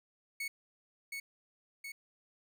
40% pulse tone with echo, 2214 Hz, C#7, 3 cents flat, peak -35 dBFS, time 0.4-0.48 s, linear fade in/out 5 ms, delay 720 ms, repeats 2, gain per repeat -3 dB, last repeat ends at 1.92 s, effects none

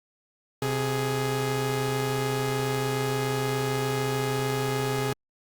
sawtooth tone pair together, 130 / 416.8 Hz, C3 / G#4, -11 / +6 cents, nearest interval octave + minor sixth, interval 2017 cents, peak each -24 dBFS, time 0.62-5.13 s, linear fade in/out 2 ms, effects Opus 48 kbps

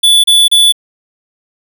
square tone bursts, 3462 Hz, A7, 29 cents flat, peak -5 dBFS, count 3, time 0.03-0.724 s, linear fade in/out 10 ms, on 210 ms, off 32 ms, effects none

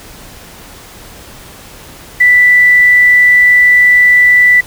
sine tone with quantisation, 1975.5 Hz, B6, in tune, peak -3 dBFS, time 2.2-4.61 s, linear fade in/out 10 ms, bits 5, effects pink hiss -34 dBFS RMS until 4.66 s

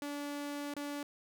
sawtooth tone with dropouts, 288.5 Hz, D4, 31 cents flat, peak -34 dBFS, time 0.02-1.03 s, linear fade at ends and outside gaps 1 ms, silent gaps 0.739-0.765 s, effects none

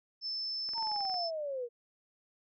sine tone, 5274 Hz, E8, in tune, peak -34 dBFS, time 0.21-1.31 s, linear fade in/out 50 ms
click train, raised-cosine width 0.5 ms, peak -36 dBFS, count 11, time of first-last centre 0.69-1.142 s, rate 22.1 Hz
sine linear sweep, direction down, 932.3 to 464.1 Hz, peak -34 dBFS, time 0.74-1.69 s, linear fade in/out 50 ms
effects none

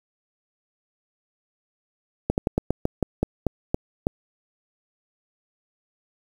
slowing click train, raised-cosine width 2 ms, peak -7 dBFS, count 11, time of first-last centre 2.3-4.069 s, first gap 79 ms, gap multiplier 1.17, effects 7-bit

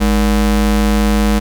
square ring-modulated tone, 130.81 Hz, C3, in tune, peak -8 dBFS, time 0-1.4 s, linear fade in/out 20 ms, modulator 78.1 Hz, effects none

